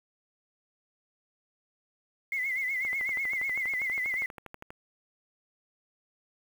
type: tone with vibrato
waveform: sine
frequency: 2089 Hz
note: C7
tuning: 3 cents flat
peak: -28 dBFS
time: 2.32-4.26 s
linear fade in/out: 2 ms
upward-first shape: sine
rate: 8.1 Hz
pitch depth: 88 cents each way
type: click train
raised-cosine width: 0.5 ms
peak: -27 dBFS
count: 24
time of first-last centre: 2.85-4.705 s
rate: 12.4 Hz
effects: 8-bit

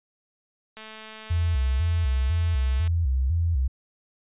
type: click train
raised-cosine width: 0.2 ms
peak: -24 dBFS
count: 460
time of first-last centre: 0.77-2.876 s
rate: 218 Hz
type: tone with vibrato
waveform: sine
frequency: 74.2 Hz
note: D2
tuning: 18 cents sharp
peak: -20 dBFS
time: 1.3-3.68 s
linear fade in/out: 10 ms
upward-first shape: square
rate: 2 Hz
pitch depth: 220 cents each way
effects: resampled to 8000 Hz

